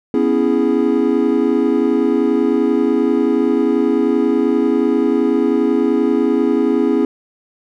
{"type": "chord", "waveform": "triangle", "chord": "C# minor seventh", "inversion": "third", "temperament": "equal", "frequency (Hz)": [246.9, 277.2, 329.6, 415.3], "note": ["B3", "C#4", "E4", "G#4"], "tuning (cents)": [0, 0, 0, 0], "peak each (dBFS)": -16, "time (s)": [0.14, 7.05], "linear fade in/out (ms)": 2, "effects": []}